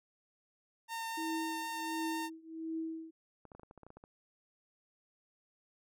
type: tone with vibrato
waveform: sawtooth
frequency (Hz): 910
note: A#5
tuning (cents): -42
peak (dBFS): -34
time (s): 0.88-2.3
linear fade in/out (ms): 50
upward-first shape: triangle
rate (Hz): 4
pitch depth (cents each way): 9
type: tone with tremolo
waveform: sine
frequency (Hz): 323.4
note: E4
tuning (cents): -33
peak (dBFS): -34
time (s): 1.17-3.11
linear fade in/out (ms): 10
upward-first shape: triangle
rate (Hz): 1.4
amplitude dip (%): 95
type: clicks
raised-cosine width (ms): 1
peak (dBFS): -39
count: 12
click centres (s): 3.453 / 3.518 / 3.55 / 3.596 / 3.633 / 3.711 / 3.777 / 3.833 / 3.866 / 3.904 / 3.97 / 4.039
effects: none